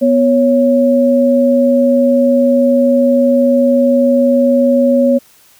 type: tone pair together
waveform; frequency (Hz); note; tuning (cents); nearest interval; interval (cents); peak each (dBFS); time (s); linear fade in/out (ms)
sine; 246.7 / 553.5; B3 / C#5; -2 / -3; octave + major second; 1399; -10; 0.01-5.19; 20
effects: white hiss -47 dBFS RMS until 5.59 s